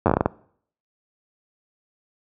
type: slowing click train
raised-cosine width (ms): 1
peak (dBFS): -3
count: 9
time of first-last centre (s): 0.06-0.259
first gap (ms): 9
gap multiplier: 1.28
effects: noise-tail reverb RT60 0.6 s tail -22 dB re dry + high-pass 60 Hz 12 dB/octave